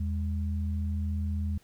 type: tone pair together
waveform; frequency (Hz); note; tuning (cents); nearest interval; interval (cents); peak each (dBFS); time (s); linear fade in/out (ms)
sine; 81.1 / 204.4; E2 / G#3; -28 / -27; octave + major third; 1601; -28 / -36; 0-1.58; 5
effects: pink hiss -63 dBFS RMS until 1.63 s